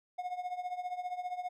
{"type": "tone with tremolo", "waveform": "triangle", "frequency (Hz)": 723, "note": "F#5", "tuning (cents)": -40, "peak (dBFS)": -30, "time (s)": [0.18, 1.49], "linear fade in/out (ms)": 10, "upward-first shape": "triangle", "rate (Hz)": 15, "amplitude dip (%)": 85, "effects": []}